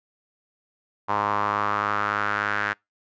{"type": "tone with band-pass filter sweep", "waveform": "sawtooth", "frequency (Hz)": 103.4, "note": "G#2", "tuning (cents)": -7, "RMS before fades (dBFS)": -25, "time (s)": [1.08, 2.74], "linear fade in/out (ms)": 20, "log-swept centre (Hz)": [1000, 1600], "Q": 4, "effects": ["noise-tail reverb RT60 0.2 s tail -26 dB re dry", "resampled to 16000 Hz"]}